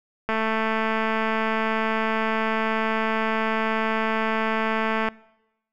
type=click train; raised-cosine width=0.5 ms; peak=-10 dBFS; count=1061; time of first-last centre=0.29-5.086 s; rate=221 Hz; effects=noise-tail reverb RT60 0.9 s tail -23 dB re dry